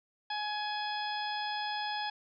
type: harmonic tone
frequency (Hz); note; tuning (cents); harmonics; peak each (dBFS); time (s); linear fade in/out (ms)
840; G#5; +19; 1 / 2 / 3 / 4 / 5 / 6; -35 / -40 / -46 / -41 / -48 / -43; 0.3-2.1; 5
effects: none